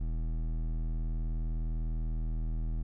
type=tone with hard clipping; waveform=sine; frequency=40.17 Hz; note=E1; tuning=44 cents flat; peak=-32 dBFS; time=0-2.83 s; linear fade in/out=10 ms; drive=12 dB; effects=none